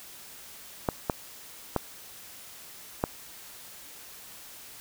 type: clicks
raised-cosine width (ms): 1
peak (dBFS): -10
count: 4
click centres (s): 0.888 / 1.098 / 1.763 / 3.039
effects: white hiss -47 dBFS RMS until 4.8 s